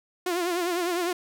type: tone with vibrato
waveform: sawtooth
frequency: 351.2 Hz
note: F4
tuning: 10 cents sharp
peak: -21 dBFS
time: 0.26-1.13 s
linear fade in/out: 5 ms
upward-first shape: triangle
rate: 9.9 Hz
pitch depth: 98 cents each way
effects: none